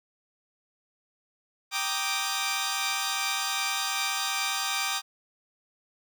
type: chord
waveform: 10% pulse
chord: Eb major seventh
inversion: first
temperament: equal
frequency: 784 / 932.3 / 1174.7 / 1244.5 Hz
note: G5 / Bb5 / D6 / Eb6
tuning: 0 / 0 / 0 / 0 cents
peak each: -24 / -28 / -23 / -25 dBFS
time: 1.71-5.02 s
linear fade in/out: 50 ms
effects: none